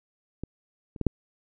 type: clicks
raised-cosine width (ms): 3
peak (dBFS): -20 / -28 / -15 / -7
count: 4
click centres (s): 0.436 / 0.962 / 1.013 / 1.067
effects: none